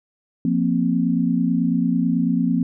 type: chord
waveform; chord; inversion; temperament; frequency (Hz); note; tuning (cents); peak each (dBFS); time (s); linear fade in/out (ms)
sine; F suspended fourth; none; just; 174.61 / 232.8 / 261.9; F3 / Bb3 / C4; 0 / -2 / +2; -21; 0.45-2.63; 2
effects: none